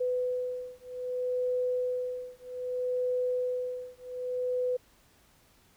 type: beating tone pair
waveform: sine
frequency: 500 / 500.63 Hz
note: B4 / B4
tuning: +21 / +23 cents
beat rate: 0.63 Hz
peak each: -32 / -32 dBFS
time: 0-4.77 s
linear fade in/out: 10 ms
effects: pink hiss -63 dBFS RMS until 5.76 s